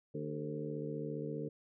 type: harmonic tone with a mistuned harmonic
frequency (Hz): 74.9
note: D2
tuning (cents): +35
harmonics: 2 / 3 / 4 / 5 / 6 / 7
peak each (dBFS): -42 / -46 / -44 / -48 / -42 / -49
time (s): 0.14-1.49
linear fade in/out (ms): 10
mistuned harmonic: 5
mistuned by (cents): +80
effects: none